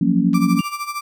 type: chord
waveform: sine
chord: Gb major seventh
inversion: third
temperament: just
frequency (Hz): 173.43 / 185 / 231.2 / 277.5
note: F3 / Gb3 / Bb3 / Db4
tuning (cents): -12 / 0 / -14 / +2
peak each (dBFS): -19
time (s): 0.01-0.61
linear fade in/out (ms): 5
type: clicks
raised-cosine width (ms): 0.2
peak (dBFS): -23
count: 2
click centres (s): 0.333 / 0.339
type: tone with tremolo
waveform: 35% pulse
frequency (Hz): 1174.7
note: D6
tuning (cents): 0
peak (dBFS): -20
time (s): 0.34-1.01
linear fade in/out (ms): 5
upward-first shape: sine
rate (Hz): 13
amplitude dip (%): 75
type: tone with exponential decay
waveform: sine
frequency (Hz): 2794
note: F7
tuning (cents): 0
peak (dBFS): -28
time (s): 0.59-0.93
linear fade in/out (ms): 0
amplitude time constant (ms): 72
effects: none